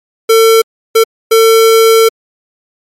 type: tone bursts at uneven times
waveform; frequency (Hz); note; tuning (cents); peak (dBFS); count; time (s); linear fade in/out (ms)
square; 450; A4; +39; -4; 3; 0.29-0.62 / 0.95-1.04 / 1.31-2.09; 10
effects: MP3 64 kbps